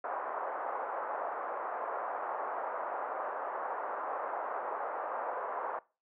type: band-pass noise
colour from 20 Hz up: pink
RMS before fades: -37 dBFS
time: 0.04-5.79 s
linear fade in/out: 2 ms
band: 570 to 1300 Hz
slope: 24 dB/octave
effects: noise-tail reverb RT60 0.3 s tail -21 dB re dry + low-pass 2000 Hz 12 dB/octave